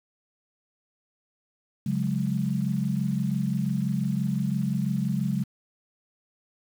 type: chord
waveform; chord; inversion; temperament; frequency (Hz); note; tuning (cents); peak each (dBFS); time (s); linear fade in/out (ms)
sine; C# suspended fourth; none; equal with one note detuned; 138.59 / 181.82 / 207.7; C#3 / F#3 / G#3; 0 / -30 / 0; -28; 1.86-5.44; 5
effects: 8-bit